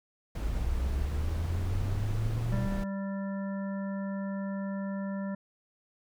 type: noise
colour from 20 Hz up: brown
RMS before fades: -34 dBFS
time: 0.35-2.84 s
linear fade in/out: 5 ms
type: linear sweep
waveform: sine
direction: up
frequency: 50 to 123.47 Hz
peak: -29 dBFS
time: 0.4-2.67 s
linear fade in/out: 10 ms
type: harmonic tone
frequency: 196 Hz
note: G3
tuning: in tune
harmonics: 1 / 3 / 5 / 7 / 9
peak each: -32 / -41 / -47 / -51 / -49 dBFS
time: 2.52-5.35 s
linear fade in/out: 5 ms
effects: none